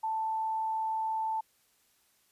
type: tone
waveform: sine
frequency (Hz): 883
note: A5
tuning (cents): +6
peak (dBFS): -29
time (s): 0.03-1.41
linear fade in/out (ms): 10
effects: white hiss -69 dBFS RMS until 2.31 s + resampled to 32000 Hz